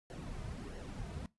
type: noise with flanger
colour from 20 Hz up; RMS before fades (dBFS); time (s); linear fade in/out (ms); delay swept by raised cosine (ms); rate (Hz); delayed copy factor
brown; -44; 0.1-1.26; 0; 0.82 to 3.72; 1.5; -0.65
effects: noise-tail reverb RT60 0.2 s tail -20 dB re dry + resampled to 24000 Hz